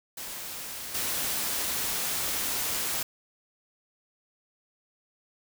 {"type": "noise with level steps", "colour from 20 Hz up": "white", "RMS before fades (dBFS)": [-38, -30], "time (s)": [0.17, 3.03], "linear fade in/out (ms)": 5, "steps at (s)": 0.94, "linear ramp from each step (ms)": 10, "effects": []}